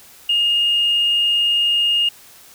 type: tone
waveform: sine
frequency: 2841 Hz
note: F7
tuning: 29 cents sharp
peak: -13 dBFS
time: 0.29-2.09 s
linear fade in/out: 5 ms
effects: tanh soft clip ceiling -9 dBFS + white hiss -45 dBFS RMS until 2.54 s